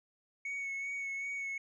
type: tone with vibrato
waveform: sine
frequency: 2217 Hz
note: C#7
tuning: in tune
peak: -33 dBFS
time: 0.45-1.58 s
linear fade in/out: 5 ms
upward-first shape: sine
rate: 2.6 Hz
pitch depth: 21 cents each way
effects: tanh soft clip ceiling -35 dBFS